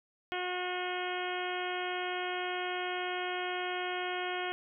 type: harmonic tone with a mistuned harmonic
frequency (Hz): 361.9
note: F#4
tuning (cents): -38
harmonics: 1 / 2 / 3 / 4 / 5 / 6 / 7 / 8 / 9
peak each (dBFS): -38 / -38 / -44 / -41 / -44 / -43 / -45 / -45 / -45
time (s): 0.32-4.52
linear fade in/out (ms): 0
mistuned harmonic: 9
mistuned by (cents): -18
effects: none